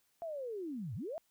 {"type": "linear two-way sweep", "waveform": "sine", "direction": "down then up", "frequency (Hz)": [690, 92.5, 690], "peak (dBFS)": -38, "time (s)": [0.22, 1.18], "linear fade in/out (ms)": 0, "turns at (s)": 0.95, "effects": ["white hiss -75 dBFS RMS until 1.3 s"]}